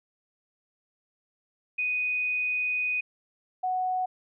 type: tone pair in turn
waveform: sine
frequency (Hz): 2489 / 740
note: D#7 / F#5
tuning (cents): 0 / 0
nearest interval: octave + major sixth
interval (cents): 2100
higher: first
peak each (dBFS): -25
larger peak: neither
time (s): 1.78-3.01 / 3.63-4.06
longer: first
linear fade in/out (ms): 10
effects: none